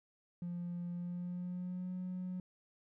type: tone with pitch glide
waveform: triangle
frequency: 174.61 to 182.76 Hz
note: F3 to F#3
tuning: 0 to -21 cents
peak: -35 dBFS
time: 0.42-2.4 s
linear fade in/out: 2 ms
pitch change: +79 cents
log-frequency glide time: 0.92-1.93 s
effects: tanh soft clip ceiling -34 dBFS